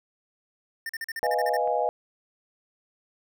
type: tone bursts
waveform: square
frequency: 1808 Hz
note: A6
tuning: 47 cents sharp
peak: -31 dBFS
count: 10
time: 0.86-1.568 s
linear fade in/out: 2 ms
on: 33 ms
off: 42 ms
type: chord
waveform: sine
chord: F half-diminished seventh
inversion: second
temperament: equal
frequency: 493.9 / 622.3 / 698.5 / 830.6 Hz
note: Cb5 / Eb5 / F5 / Ab5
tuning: 0 / 0 / 0 / 0 cents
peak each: -28 dBFS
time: 1.23-1.89 s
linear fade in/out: 0 ms
type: clicks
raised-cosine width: 0.5 ms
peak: -32 dBFS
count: 2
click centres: 1.265 / 1.675 s
effects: none